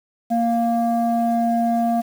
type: tone pair together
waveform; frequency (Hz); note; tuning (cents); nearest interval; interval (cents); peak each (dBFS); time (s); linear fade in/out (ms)
sine; 233.1 / 698.5; A#3 / F5; 0 / 0; octave + perfect fifth; 1900; -18 / -18; 0.3-2.02; 20
effects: tanh soft clip ceiling -12 dBFS + 7-bit